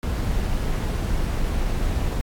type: noise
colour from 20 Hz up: brown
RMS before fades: -23 dBFS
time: 0.03-2.21 s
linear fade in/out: 0 ms
effects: AAC 64 kbps